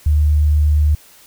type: tone with vibrato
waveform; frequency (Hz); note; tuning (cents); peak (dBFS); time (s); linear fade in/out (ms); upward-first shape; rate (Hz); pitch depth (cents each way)
sine; 75; D2; +37; -10; 0.06-0.95; 5; triangle; 8.5; 8
effects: white hiss -46 dBFS RMS until 1.26 s